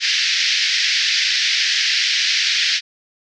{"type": "band-pass noise", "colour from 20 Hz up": "white", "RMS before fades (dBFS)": -18, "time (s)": [0, 2.81], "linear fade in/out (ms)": 50, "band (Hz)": [1700, 5500], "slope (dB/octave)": 48, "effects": []}